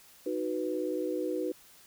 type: chord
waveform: sine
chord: B major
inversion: first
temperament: equal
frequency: 311.1 / 370 / 493.9 Hz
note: D#4 / F#4 / B4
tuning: 0 / 0 / 0 cents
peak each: -34 dBFS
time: 0.26-1.52 s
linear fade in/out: 5 ms
effects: white hiss -57 dBFS RMS until 1.86 s